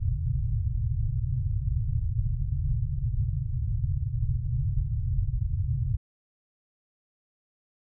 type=low-pass noise; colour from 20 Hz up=white; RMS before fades=-27 dBFS; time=0-5.97 s; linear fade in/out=20 ms; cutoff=140 Hz; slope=96 dB/octave; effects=none